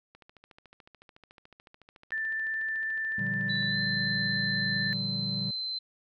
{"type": "click train", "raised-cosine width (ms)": 0.3, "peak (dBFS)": -36, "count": 49, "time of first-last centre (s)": [0.15, 3.628], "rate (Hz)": 13.8}
{"type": "tone with vibrato", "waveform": "sine", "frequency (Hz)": 1772, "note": "A6", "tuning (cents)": 12, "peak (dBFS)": -29, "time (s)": [2.12, 4.93], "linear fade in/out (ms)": 0, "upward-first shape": "sine", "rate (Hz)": 16, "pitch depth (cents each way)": 8}
{"type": "chord", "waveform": "triangle", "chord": "G minor seventh", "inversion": "first", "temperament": "equal", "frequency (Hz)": [116.54, 146.83, 174.61, 196], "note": ["Bb2", "D3", "F3", "G3"], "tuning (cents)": [0, 0, 0, 0], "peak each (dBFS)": [-36, -36, -39, -33], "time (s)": [3.18, 5.51], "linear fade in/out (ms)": 5}
{"type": "tone with pitch glide", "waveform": "sine", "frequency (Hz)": [3967, 4081], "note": ["B7", "C8"], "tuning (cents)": [7, -44], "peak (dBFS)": -31, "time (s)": [3.49, 5.79], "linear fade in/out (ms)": 10, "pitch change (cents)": 49, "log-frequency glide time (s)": [3.67, 3.78]}
{"effects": []}